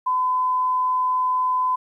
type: tone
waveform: sine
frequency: 1013 Hz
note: B5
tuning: 44 cents sharp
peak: -18 dBFS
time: 0.06-1.76 s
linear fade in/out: 10 ms
effects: 10-bit